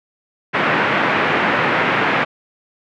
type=band-pass noise; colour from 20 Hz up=white; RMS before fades=-17 dBFS; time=0.53-2.25 s; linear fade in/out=20 ms; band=130 to 2200 Hz; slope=24 dB/octave; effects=none